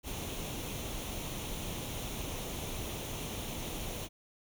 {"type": "noise with comb filter", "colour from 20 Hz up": "pink", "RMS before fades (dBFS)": -39, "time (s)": [0.03, 4.09], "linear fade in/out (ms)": 50, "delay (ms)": 0.31, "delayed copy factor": 0.55, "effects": []}